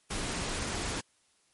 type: noise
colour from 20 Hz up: pink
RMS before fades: -34 dBFS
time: 0.1-1.01 s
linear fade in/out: 10 ms
effects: white hiss -69 dBFS RMS until 1.53 s + MP3 48 kbps